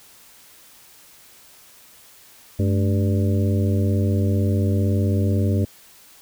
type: harmonic tone with a mistuned harmonic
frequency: 98 Hz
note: G2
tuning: in tune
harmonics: 1 / 2 / 3 / 4 / 5 / 6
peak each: -18 / -24 / -28 / -30 / -32 / -34 dBFS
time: 2.59-5.65 s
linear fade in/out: 5 ms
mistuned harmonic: 2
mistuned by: +150 cents
effects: white hiss -49 dBFS RMS until 6.21 s